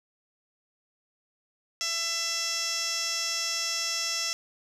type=tone with band-pass filter; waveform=15% pulse; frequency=668 Hz; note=E5; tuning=23 cents sharp; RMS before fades=-30 dBFS; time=1.81-4.33 s; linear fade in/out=0 ms; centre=5000 Hz; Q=6.8; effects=none